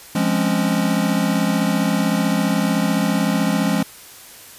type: chord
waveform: square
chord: Db major seventh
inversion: first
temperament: equal with one note detuned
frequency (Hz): 173.71 / 207.7 / 261.6 / 277.2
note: F3 / Ab3 / C4 / Db4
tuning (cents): -9 / 0 / 0 / 0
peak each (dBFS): -22 / -21 / -25 / -25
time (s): 0.15-3.83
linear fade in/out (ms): 5
effects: white hiss -41 dBFS RMS until 4.58 s + resampled to 32000 Hz